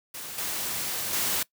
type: noise with level steps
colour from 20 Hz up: white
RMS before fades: -38 / -31 / -27 dBFS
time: 0.14-1.43 s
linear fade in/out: 5 ms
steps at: 0.38 / 1.13 s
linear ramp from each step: 2 ms
effects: noise-tail reverb RT60 0.1 s tail -21 dB re dry + high-pass 80 Hz 12 dB/octave